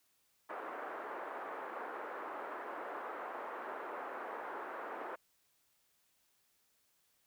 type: band-pass noise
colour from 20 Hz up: white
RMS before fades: -44 dBFS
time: 0.49-5.16 s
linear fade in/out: 10 ms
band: 340 to 1400 Hz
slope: 24 dB/octave
effects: white hiss -75 dBFS RMS until 7.26 s